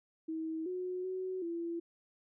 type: tone with pitch steps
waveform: sine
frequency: 320.6 / 365 / 372.8 / 338 Hz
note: E4 / F#4 / F#4 / E4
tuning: -48 / -24 / +13 / +43 cents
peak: -35 dBFS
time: 0.28-1.8 s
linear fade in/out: 10 ms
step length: 380 ms
effects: none